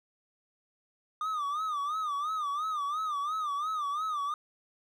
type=tone with vibrato; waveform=triangle; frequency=1207 Hz; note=D6; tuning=47 cents sharp; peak=-28 dBFS; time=1.21-4.34 s; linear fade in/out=2 ms; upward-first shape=sine; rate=2.9 Hz; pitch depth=120 cents each way; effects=none